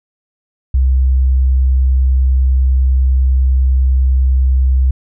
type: tone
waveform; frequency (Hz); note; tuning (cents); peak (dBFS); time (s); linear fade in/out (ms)
sine; 65; C2; -11; -8; 0.74-4.91; 5
effects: none